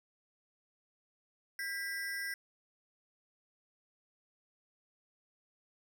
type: ring-modulated tone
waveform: square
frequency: 1791 Hz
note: A6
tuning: 30 cents sharp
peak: -34 dBFS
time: 1.59-2.34 s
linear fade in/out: 2 ms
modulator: 180 Hz
effects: none